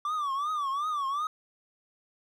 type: tone with vibrato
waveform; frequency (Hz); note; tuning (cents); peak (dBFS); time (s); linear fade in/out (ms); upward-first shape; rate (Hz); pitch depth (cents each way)
triangle; 1160; D6; -22; -26; 0.05-1.27; 2; triangle; 2.7; 160
effects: none